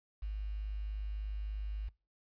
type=tone with quantisation; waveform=sine; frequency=51.7 Hz; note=G#1; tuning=7 cents flat; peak=-35 dBFS; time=0.22-1.89 s; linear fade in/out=10 ms; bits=10; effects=noise-tail reverb RT60 0.3 s tail -23 dB re dry + resampled to 11025 Hz